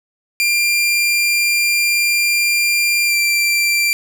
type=tone with pitch glide; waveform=sawtooth; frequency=2387 to 2358 Hz; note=D7 to D7; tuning=+28 to +6 cents; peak=-10 dBFS; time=0.4-3.93 s; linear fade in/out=0 ms; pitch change=-22 cents; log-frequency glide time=3.06-3.15 s; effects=none

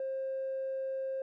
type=tone with tanh clipping; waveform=triangle; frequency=532 Hz; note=C5; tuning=29 cents sharp; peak=-33 dBFS; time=0-1.22 s; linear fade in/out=2 ms; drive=5 dB; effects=none

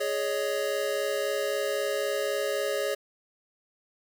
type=chord; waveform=square; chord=Ab suspended fourth; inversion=none; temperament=equal with one note detuned; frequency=415.3 / 558.5 / 622.3 Hz; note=Ab4 / Db5 / Eb5; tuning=0 / +13 / 0 cents; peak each=-32 / -30 / -35 dBFS; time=0-2.95 s; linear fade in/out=10 ms; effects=9-bit

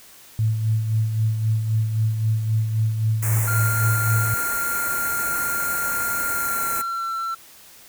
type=tone with tremolo; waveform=sine; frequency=110 Hz; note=A2; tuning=in tune; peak=-16 dBFS; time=0.39-4.34 s; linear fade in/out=0 ms; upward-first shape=sine; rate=3.8 Hz; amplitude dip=50%
type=band-stop noise; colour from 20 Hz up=white; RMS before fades=-27 dBFS; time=3.22-6.82 s; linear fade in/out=10 ms; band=2300 to 6500 Hz; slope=48 dB/octave
type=tone with pitch glide; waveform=triangle; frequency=1400 to 1346.1 Hz; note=F6 to E6; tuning=+4 to +36 cents; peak=-22 dBFS; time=3.47-7.35 s; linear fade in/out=10 ms; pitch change=-68 cents; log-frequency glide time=6.34-7.1 s
effects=white hiss -47 dBFS RMS until 7.88 s

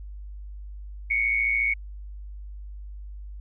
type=tone with amplitude modulation; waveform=sine; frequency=2217 Hz; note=C#7; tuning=in tune; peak=-18 dBFS; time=1.1-1.74 s; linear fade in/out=10 ms; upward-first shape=sine; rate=114 Hz; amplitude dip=65%; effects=added 50 Hz sine -36 dBFS peak until 3.4 s

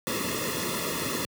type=noise with comb filter; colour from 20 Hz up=pink; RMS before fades=-30 dBFS; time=0.07-1.25 s; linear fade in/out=0 ms; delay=1.3 ms; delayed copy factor=-0.9; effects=high-pass 100 Hz 12 dB/octave

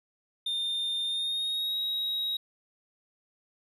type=tone with pitch glide; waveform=triangle; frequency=3623 to 3808 Hz; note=A7 to A#7; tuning=+50 to +36 cents; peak=-27 dBFS; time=0.46-2.37 s; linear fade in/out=5 ms; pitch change=+86 cents; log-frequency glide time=1.05-1.77 s; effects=none

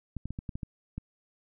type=clicks; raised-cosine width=5 ms; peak=-23 dBFS; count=8; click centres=0.167 / 0.256 / 0.306 / 0.389 / 0.492 / 0.555 / 0.632 / 0.98 s; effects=none

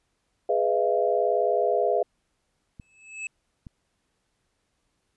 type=chord; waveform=sine; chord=F half-diminished seventh; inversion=first; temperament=equal with one note detuned; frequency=415.3 / 493.9 / 622.3 / 682.5 Hz; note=Ab4 / Cb5 / Eb5 / F5; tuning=0 / 0 / 0 / -40 cents; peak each=-26 / -26 / -27 / -25 dBFS; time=0.49-2.03 s; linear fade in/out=5 ms
type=clicks; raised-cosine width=5 ms; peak=-29 dBFS; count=2; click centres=2.798 / 3.668 s
type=tone with exponential growth; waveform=square; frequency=2604 Hz; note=E7; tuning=22 cents flat; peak=-29 dBFS; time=2.81-3.27 s; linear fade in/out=2 ms; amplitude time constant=98 ms
effects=pink hiss -74 dBFS RMS until 5.16 s + resampled to 24000 Hz

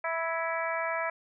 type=harmonic tone with a mistuned harmonic; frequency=328.6 Hz; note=E4; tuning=5 cents flat; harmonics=2 / 3 / 4 / 5 / 6 / 7; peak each=-33 / -35 / -36 / -37 / -38 / -38 dBFS; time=0.04-1.1 s; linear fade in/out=5 ms; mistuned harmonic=5; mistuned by=+24 cents; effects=none

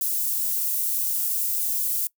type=high-pass noise; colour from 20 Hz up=white; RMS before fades=-25 dBFS; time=0.01-2.07 s; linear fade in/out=2 ms; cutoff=11000 Hz; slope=12 dB/octave; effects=noise-tail reverb RT60 0.1 s tail -22 dB re dry

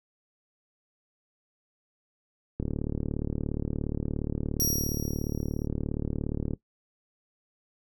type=click train; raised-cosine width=3 ms; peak=-17 dBFS; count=147; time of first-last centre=2.6-6.535 s; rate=37.1 Hz
type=tone with exponential decay; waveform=15% pulse; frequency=5680 Hz; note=F8; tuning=28 cents sharp; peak=-18 dBFS; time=4.6-5.66 s; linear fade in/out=0 ms; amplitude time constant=230 ms
effects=noise-tail reverb RT60 0.1 s tail -18 dB re dry

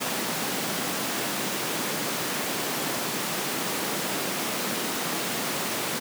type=high-pass noise; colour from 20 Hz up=pink; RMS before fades=-29 dBFS; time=0-6 s; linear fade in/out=20 ms; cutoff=170 Hz; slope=24 dB/octave; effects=none

